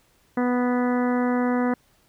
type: harmonic tone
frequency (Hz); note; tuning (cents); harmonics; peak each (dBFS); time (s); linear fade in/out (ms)
246.9; B3; 0; 1 / 2 / 3 / 4 / 5 / 6 / 7 / 8; -21 / -27 / -31 / -33 / -35 / -37 / -38 / -39; 0.37-1.74; 5
effects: pink hiss -62 dBFS RMS until 2.08 s